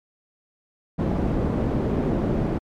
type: low-pass noise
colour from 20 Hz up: white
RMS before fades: -23 dBFS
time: 0.98-2.59 s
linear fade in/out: 20 ms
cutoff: 320 Hz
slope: 12 dB/octave
effects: MP3 96 kbps